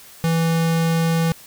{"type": "tone", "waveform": "square", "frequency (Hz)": 164.81, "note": "E3", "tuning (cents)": 0, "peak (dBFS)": -17, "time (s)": [0.24, 1.32], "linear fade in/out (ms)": 0, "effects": ["white hiss -44 dBFS RMS until 1.46 s"]}